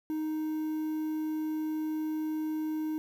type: tone with quantisation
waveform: triangle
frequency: 311.1 Hz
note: D#4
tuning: in tune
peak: -28 dBFS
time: 0.1-2.98 s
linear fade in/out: 0 ms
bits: 9
effects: none